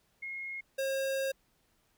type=tone pair in turn; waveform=sine / square; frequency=2154 / 538.5 Hz; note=C7 / C5; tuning=+50 / +50 cents; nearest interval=2 octaves; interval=2400 cents; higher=first; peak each=-37 / -31 dBFS; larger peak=second; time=0.22-0.61 / 0.78-1.32 s; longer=second; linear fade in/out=10 ms; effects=pink hiss -72 dBFS RMS until 1.97 s